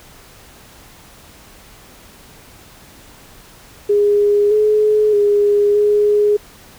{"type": "tone with pitch steps", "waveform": "sine", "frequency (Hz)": [411.1, 425.4, 410.6, 416], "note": ["G#4", "G#4", "G#4", "G#4"], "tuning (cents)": [-18, 42, -20, 3], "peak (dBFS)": -10, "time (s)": [3.89, 6.37], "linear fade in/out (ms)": 10, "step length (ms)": 620, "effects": ["pink hiss -43 dBFS RMS until 6.78 s"]}